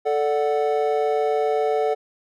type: chord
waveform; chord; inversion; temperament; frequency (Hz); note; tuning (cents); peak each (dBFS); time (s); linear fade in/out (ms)
triangle; D major; second; equal; 440 / 587.3 / 740; A4 / D5 / F#5; 0 / 0 / 0; -19 / -24 / -22; 0.05-1.95; 20
effects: none